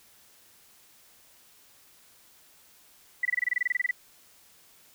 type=tone bursts; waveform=sine; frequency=1975.5 Hz; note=B6; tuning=in tune; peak=-22 dBFS; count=15; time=3.23-3.911 s; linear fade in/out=5 ms; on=23 ms; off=24 ms; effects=white hiss -58 dBFS RMS until 4.94 s